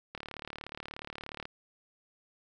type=click train; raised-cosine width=0.3 ms; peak=-24 dBFS; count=49; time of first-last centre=0.15-1.454 s; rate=36.8 Hz; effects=none